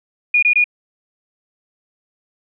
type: tone bursts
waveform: sine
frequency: 2442 Hz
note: D#7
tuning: 33 cents flat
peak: -10 dBFS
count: 3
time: 0.34-0.642 s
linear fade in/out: 5 ms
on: 86 ms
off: 22 ms
effects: none